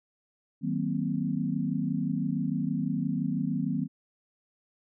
sine chord, C half-diminished seventh, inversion first, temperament just, 156.98 / 188.37 / 235.5 / 261.6 Hz, Eb3 / Gb3 / Bb3 / C4, +16 / +31 / +18 / 0 cents, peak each -32 dBFS, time 0.61-3.88 s, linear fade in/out 50 ms, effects none

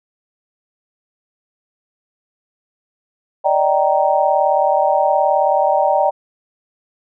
sine chord, Eb major seventh, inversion third, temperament just, 583.4 / 622.3 / 777.8 / 933.4 Hz, D5 / Eb5 / G5 / Bb5, -12 / 0 / -14 / +2 cents, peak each -17 / -19 / -16 / -19 dBFS, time 3.44-6.11 s, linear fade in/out 20 ms, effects none

